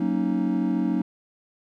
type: chord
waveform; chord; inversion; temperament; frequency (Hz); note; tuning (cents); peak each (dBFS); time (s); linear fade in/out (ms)
triangle; D# minor seventh; first; equal with one note detuned; 185 / 231.5 / 277.2 / 311.1; F#3 / A#3 / C#4 / D#4; 0 / -12 / 0 / 0; -25; 0-1.02; 5
effects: none